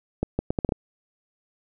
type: accelerating click train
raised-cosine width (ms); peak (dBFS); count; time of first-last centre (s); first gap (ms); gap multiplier
2; -10; 7; 0.23-0.722; 160; 0.72
effects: none